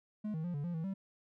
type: tone with pitch steps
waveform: triangle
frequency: 212.1 / 158.6 / 175.7 / 143.8 / 173.8 / 161.3 / 193.6 Hz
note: G#3 / D#3 / F3 / D3 / F3 / E3 / G3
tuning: +37 / +33 / +11 / -36 / -8 / -37 / -21 cents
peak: -33 dBFS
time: 0.24-0.94 s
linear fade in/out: 10 ms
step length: 100 ms
effects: none